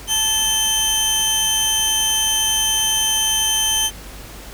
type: tone pair together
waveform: 20% pulse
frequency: 872 / 3105 Hz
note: A5 / G7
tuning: -16 / -17 cents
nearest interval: octave + minor seventh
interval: 2199 cents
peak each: -22 / -11 dBFS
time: 0.07-3.91 s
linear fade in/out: 50 ms
effects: added 50 Hz sine -37 dBFS peak until 4.53 s + pink hiss -38 dBFS RMS until 4.53 s